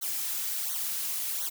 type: noise with flanger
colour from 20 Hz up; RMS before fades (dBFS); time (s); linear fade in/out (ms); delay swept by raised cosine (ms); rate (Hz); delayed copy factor
blue; -32; 0.01-1.5; 20; 0.39 to 5.29; 1.4; -0.95
effects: none